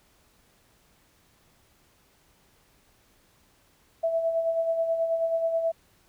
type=tone with tremolo; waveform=sine; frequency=659.3 Hz; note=E5; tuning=in tune; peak=-21 dBFS; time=4.03-5.72 s; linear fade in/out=10 ms; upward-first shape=sine; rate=9.3 Hz; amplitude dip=50%; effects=pink hiss -63 dBFS RMS until 6.08 s